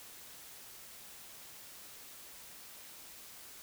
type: silence
effects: white hiss -52 dBFS RMS until 3.62 s